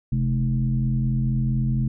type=tone with frequency modulation; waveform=sine; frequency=131.2 Hz; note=C3; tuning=5 cents sharp; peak=-19 dBFS; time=0.12-1.88 s; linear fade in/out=5 ms; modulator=84.3 Hz; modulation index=0.92; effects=none